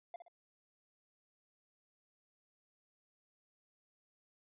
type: tone with echo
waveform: triangle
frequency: 695 Hz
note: F5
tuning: 9 cents flat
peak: -40 dBFS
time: 0.14-0.16 s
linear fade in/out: 2 ms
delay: 61 ms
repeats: 2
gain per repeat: -8 dB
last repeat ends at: 0.282 s
effects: resampled to 8000 Hz